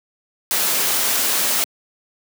white noise, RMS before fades -19 dBFS, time 0.51-1.64 s, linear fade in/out 0 ms, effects high-pass 200 Hz 12 dB/octave

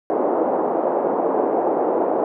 pink band-pass noise, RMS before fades -20 dBFS, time 0.1-2.24 s, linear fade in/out 0 ms, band 330 to 810 Hz, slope 24 dB/octave, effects none

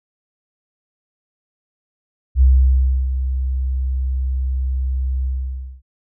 sine tone with ADSR envelope, 65 Hz, C2, 11 cents flat, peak -7 dBFS, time 2.35-5.82 s, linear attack 63 ms, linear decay 660 ms, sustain -10 dB, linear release 570 ms, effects none

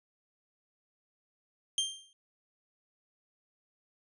sawtooth tone with exponential decay, 3172 Hz, G7, 20 cents sharp, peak -22 dBFS, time 1.78-2.13 s, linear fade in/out 1 ms, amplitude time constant 74 ms, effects resampled to 24000 Hz

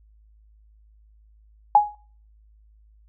sine tone with exponential decay, 833 Hz, G#5, 5 cents sharp, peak -7 dBFS, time 1.75-1.95 s, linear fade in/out 2 ms, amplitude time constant 43 ms, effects noise-tail reverb RT60 0.5 s tail -26 dB re dry + added 53 Hz sine -52 dBFS peak until 3.08 s

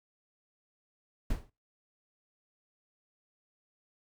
brown noise with exponential decay, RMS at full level -27 dBFS, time 1.3-1.5 s, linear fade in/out 5 ms, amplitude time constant 43 ms, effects noise-tail reverb RT60 0.3 s tail -25 dB re dry

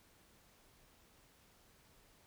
silence, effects pink hiss -67 dBFS RMS until 2.26 s

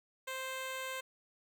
10% pulse tone, 523.3 Hz, C5, in tune, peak -30 dBFS, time 0.27-1.01 s, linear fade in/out 10 ms, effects none

